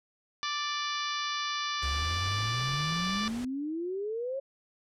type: harmonic tone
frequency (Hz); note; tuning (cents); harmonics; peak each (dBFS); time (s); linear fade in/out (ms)
587.3; D5; 0; 2 / 3 / 4 / 5 / 6 / 7 / 8 / 9 / 10; -34 / -39 / -40 / -41 / -38 / -43 / -41 / -45 / -45; 0.43-3.28; 0
type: noise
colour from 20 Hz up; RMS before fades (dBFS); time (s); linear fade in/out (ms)
pink; -44; 1.82-3.45; 5
type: exponential sweep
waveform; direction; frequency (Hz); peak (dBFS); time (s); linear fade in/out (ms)
sine; up; 66.4 to 554.4; -31; 1.83-4.4; 10
effects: low-pass 9000 Hz 12 dB/octave